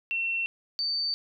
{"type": "tone pair in turn", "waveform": "sine", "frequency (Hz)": [2710, 4577], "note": ["E7", "D8"], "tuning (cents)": [47, -45], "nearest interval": "major sixth", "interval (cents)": 908, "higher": "second", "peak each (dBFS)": -26, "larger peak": "neither", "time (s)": [[0.11, 0.46], [0.79, 1.14]], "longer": "neither", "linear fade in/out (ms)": 0, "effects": []}